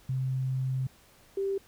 sine tone pair in turn, 130.81 / 392 Hz, C3 / G4, 0 / 0 cents, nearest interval octave + perfect fifth, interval 1900 cents, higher second, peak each -27 dBFS, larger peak neither, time 0.09-0.87 / 1.37-1.58 s, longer first, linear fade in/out 5 ms, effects pink hiss -59 dBFS RMS until 1.67 s

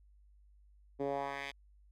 10% pulse tone with band-pass filter sweep, 139.4 Hz, C#3, 10 cents sharp, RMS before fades -38 dBFS, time 0.99-1.52 s, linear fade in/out 20 ms, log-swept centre 350 to 3000 Hz, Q 1.7, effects added 50 Hz sine -60 dBFS peak until 1.91 s

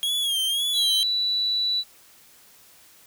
45% pulse tone with vibrato, 3271 Hz, G#7, 27 cents flat, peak -22 dBFS, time 0.03-1.03 s, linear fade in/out 0 ms, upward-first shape sine, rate 1.9 Hz, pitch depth 81 cents each way
sine tone, 3951 Hz, B7, in tune, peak -21 dBFS, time 0.73-1.84 s, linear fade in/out 50 ms
effects white hiss -53 dBFS RMS until 3.06 s

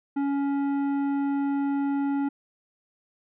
sine tone with tanh clipping, 280 Hz, C#4, 18 cents sharp, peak -25 dBFS, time 0.16-2.29 s, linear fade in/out 10 ms, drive 11 dB, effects none

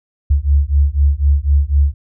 sine beating tone pair, 69.3 / 73.3 Hz, C#2 / D2, 0 / -3 cents, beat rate 4 Hz, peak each -13 dBFS, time 0.3-1.94 s, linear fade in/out 10 ms, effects none

